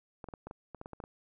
clicks, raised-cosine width 1 ms, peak -29 dBFS, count 11, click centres 0.242 / 0.287 / 0.338 / 0.47 / 0.511 / 0.747 / 0.814 / 0.859 / 0.933 / 1.002 / 1.039 s, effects none

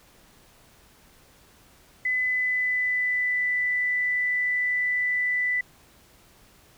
sine tone with pitch glide, 2010 to 1986.9 Hz, B6 to B6, +30 to +10 cents, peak -22 dBFS, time 2.05-5.61 s, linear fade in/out 5 ms, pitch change -20 cents, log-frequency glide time 2.16-3.48 s, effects pink hiss -56 dBFS RMS until 6.77 s

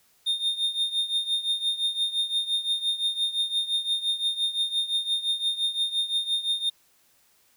triangle tone with tremolo, 3653 Hz, A#7, 36 cents flat, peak -19 dBFS, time 0.26-6.7 s, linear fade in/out 10 ms, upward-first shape triangle, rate 5.8 Hz, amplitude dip 85%, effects white hiss -63 dBFS RMS until 7.56 s

